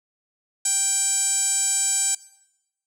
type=tone with band-pass filter; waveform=sawtooth; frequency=784 Hz; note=G5; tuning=in tune; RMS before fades=-22 dBFS; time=0.65-2.15 s; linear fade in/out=5 ms; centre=7800 Hz; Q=9.6; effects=noise-tail reverb RT60 0.9 s tail -20 dB re dry